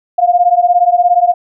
sine beating tone pair, 698.5 / 715.5 Hz, F5 / F5, 0 / +42 cents, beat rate 17 Hz, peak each -10 dBFS, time 0.18-1.34 s, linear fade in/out 10 ms, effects none

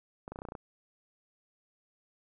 clicks, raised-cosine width 1 ms, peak -27 dBFS, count 9, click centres 0.279 / 0.32 / 0.359 / 0.389 / 0.419 / 0.452 / 0.487 / 0.521 / 0.552 s, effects none

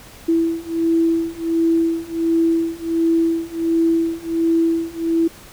sine beating tone pair, 329.6 / 331 Hz, E4 / E4, 0 / +7 cents, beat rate 1.4 Hz, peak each -19 / -18 dBFS, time 0.28-5.28 s, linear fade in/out 10 ms, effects pink hiss -42 dBFS RMS until 5.52 s

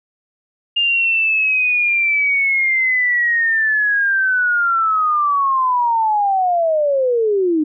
sine linear sweep, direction down, 2821 to 296.1 Hz, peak -13 dBFS, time 0.76-7.64 s, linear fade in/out 10 ms, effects none

